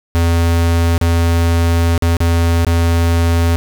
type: tone with dropouts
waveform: square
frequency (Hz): 84.3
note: E2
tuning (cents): +39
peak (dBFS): -11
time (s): 0.15-3.56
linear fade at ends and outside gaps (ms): 0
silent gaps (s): 0.979-1.013 / 1.978-2.023 / 2.168-2.204 / 2.648-2.667
effects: none